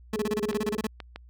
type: tone bursts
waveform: 30% pulse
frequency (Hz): 216.9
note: A3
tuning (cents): -25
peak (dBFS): -23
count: 13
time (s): 0.13-0.87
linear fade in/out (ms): 5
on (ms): 32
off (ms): 27
type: tone with vibrato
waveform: sine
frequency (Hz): 415.3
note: G#4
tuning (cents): 0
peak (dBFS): -30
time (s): 0.15-0.77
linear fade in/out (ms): 5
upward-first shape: square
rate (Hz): 6.9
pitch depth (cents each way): 16
type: click train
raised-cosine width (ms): 0.3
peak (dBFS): -22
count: 5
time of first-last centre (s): 0.53-1.16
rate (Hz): 6.35
effects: added 60 Hz sine -48 dBFS peak until 1.29 s